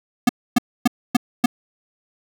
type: tone bursts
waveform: square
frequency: 243.3 Hz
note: B3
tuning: 26 cents flat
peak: -11 dBFS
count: 5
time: 0.27-1.46 s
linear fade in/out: 5 ms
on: 22 ms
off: 270 ms
effects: none